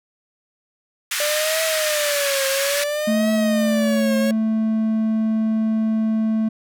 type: band-pass noise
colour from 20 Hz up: pink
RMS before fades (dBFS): -24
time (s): 1.11-2.84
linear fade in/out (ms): 5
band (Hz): 1400 to 14000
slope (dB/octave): 24
type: tone with vibrato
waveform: 45% pulse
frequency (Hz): 589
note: D5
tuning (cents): +5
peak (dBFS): -21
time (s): 1.2-4.31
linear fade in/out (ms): 2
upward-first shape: triangle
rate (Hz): 0.59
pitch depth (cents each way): 160
type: tone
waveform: triangle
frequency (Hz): 220.2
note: A3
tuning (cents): +2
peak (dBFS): -15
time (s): 3.07-6.49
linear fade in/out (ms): 10
effects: none